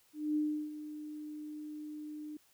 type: tone with ADSR envelope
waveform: sine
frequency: 302.1 Hz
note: D4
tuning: 49 cents sharp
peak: -28 dBFS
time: 0.13-2.37 s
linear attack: 230 ms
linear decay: 340 ms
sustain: -13 dB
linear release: 4 ms
effects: white hiss -68 dBFS RMS until 2.53 s